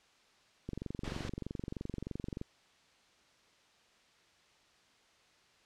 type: click train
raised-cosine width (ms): 3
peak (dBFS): -26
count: 41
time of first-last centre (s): 0.69-2.414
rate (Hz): 23.2
type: noise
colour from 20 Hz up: pink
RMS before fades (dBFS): -43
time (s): 1.04-1.29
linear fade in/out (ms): 2
effects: white hiss -66 dBFS RMS until 5.65 s + low-pass 5000 Hz 12 dB/octave